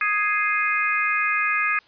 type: harmonic tone with a mistuned harmonic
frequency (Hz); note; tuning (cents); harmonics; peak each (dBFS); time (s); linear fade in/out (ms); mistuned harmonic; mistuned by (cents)
415.3; G#4; 0; 3 / 4 / 5 / 6; -25 / -25 / -25 / -25; 0.01-1.79; 2; 5; +19
effects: white hiss -55 dBFS RMS until 1.87 s + resampled to 11025 Hz